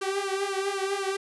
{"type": "tone with flanger", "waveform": "sawtooth", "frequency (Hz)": 392, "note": "G4", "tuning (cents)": 0, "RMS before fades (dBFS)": -29, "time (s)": [0.01, 1.17], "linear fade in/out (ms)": 10, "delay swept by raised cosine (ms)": [0.67, 3.37], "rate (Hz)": 4, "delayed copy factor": 1, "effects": ["resampled to 24000 Hz"]}